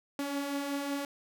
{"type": "beating tone pair", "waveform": "sawtooth", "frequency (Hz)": [277.2, 282.6], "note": ["C#4", "C#4"], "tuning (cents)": [0, 34], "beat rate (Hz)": 5.4, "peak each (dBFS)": [-37, -29], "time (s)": [0.19, 1.05], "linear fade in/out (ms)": 2, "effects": []}